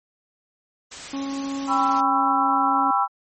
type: noise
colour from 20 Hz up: white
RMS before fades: -36 dBFS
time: 0.91-2.01 s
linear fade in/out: 10 ms
type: harmonic tone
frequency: 275.1 Hz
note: C#4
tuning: 13 cents flat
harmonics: 1 / 2 / 3 / 4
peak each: -26 / -40 / -40 / -39 dBFS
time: 1.13-2.91 s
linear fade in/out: 5 ms
type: chord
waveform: sine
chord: C# half-diminished seventh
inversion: second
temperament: just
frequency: 798.3 / 997.9 / 1108.7 / 1330.5 Hz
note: G5 / B5 / C#6 / E6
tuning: +31 / +18 / 0 / +16 cents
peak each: -22 / -23 / -26 / -22 dBFS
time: 1.67-3.08 s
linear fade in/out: 50 ms
effects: MP3 32 kbps